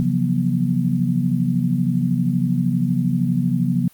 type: tone cluster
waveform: sine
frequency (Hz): 134.2 / 170.6 / 183.3 / 241.1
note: C3 / F3 / F#3 / B3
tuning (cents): +44 / -40 / -16 / -41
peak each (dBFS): -22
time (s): 0-3.88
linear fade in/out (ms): 0
effects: white hiss -52 dBFS RMS until 3.93 s + Opus 32 kbps